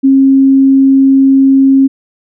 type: tone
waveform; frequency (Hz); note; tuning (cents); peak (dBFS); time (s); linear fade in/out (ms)
sine; 270; C#4; -45; -3; 0.03-1.88; 20
effects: none